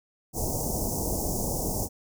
pink band-stop noise, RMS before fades -29 dBFS, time 0.33-1.89 s, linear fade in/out 50 ms, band 860 to 5600 Hz, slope 48 dB/octave, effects none

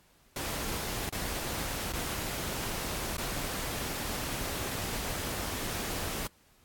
pink noise with dropouts, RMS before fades -35 dBFS, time 0.36-6.27 s, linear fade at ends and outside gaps 2 ms, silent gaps 1.092-1.125 / 1.923-1.934 / 3.169-3.181 s, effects pink hiss -64 dBFS RMS until 6.64 s + AAC 64 kbps

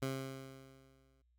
15% pulse tone with exponential decay, 133.7 Hz, C3, 38 cents sharp, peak -28 dBFS, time 0.02-1.22 s, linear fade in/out 5 ms, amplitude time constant 260 ms, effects added 60 Hz sine -70 dBFS peak until 1.38 s

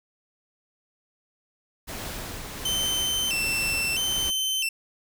pink noise with tremolo, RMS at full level -34 dBFS, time 1.87-4.31 s, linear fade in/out 20 ms, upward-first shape triangle, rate 1.3 Hz, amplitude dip 35%
sawtooth tone with vibrato, 2873 Hz, F7, 48 cents sharp, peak -21 dBFS, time 2.65-4.69 s, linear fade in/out 5 ms, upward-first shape square, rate 0.76 Hz, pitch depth 120 cents each way
effects none

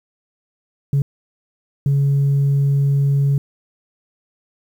sine tone bursts at uneven times, 140 Hz, C#3, 18 cents sharp, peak -11 dBFS, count 2, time 0.93-1.02 / 1.86-3.38 s, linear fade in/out 2 ms, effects tanh soft clip ceiling -11 dBFS + 8-bit

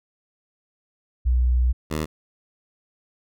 sine / 10% pulse tone pair in turn, 61.74 / 77.6 Hz, B1 / D#2, 0 / -4 cents, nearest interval major third, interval 396 cents, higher second, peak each -16 dBFS, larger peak neither, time 1.25-1.73 / 1.9-2.06 s, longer first, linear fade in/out 20 ms, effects none

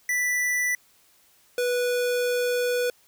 square tone pair in turn, 1975.5 / 490.9 Hz, B6 / B4, 0 / -10 cents, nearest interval 2 octaves, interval 2410 cents, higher first, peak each -23 dBFS, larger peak neither, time 0.09-0.75 / 1.58-2.9 s, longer second, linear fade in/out 2 ms, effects white hiss -60 dBFS RMS until 3.07 s

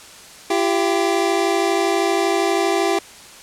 25% pulse tone pair together, 339.4 / 392 Hz, F4 / G4, -49 / 0 cents, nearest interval major second, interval 249 cents, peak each -16 / -15 dBFS, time 0.5-2.99 s, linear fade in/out 5 ms, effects white hiss -41 dBFS RMS until 3.42 s + low-pass 9000 Hz 12 dB/octave

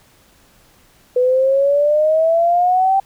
sine exponential sweep, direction up, 493.9 to 784 Hz, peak -11 dBFS, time 1.16-3 s, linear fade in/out 5 ms, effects pink hiss -52 dBFS RMS until 3.05 s

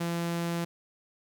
sawtooth tone, 170 Hz, F3, 46 cents flat, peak -25 dBFS, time 0-0.65 s, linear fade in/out 10 ms, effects 11-bit

